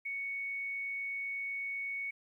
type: tone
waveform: sine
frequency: 2223 Hz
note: C#7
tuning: 4 cents sharp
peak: -35 dBFS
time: 0.05-2.11 s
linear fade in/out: 10 ms
effects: 12-bit